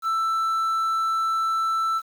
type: tone with quantisation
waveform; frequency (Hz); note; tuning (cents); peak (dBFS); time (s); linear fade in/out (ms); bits
triangle; 1327; E6; +11; -19; 0.02-2.02; 50; 8
effects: none